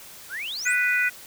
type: exponential sweep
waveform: sine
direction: up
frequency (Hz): 1318.5 to 10130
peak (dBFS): -29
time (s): 0.29-0.76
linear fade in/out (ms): 50
type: harmonic tone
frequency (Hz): 493.9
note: B4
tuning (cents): 0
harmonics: 3 / 4 / 5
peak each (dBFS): -23 / -24 / -25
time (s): 0.65-1.1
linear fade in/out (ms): 20
effects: white hiss -44 dBFS RMS until 1.26 s